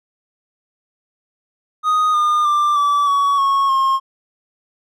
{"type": "tone with pitch steps", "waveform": "triangle", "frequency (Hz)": [1244.5, 1214, 1184.2, 1155.1, 1126.8, 1099.2, 1072.2], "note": ["D#6", "D#6", "D6", "D6", "C#6", "C#6", "C6"], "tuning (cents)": [0, -43, 14, -29, 28, -15, 42], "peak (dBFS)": -11, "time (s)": [1.83, 4], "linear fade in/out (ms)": 50, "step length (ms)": 310, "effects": []}